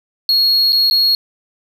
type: tone with dropouts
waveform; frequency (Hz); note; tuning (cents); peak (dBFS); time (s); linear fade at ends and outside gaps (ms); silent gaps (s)
triangle; 4308; C8; +50; -9; 0.29-1.15; 1; 0.723-0.729 / 0.9-0.91
effects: none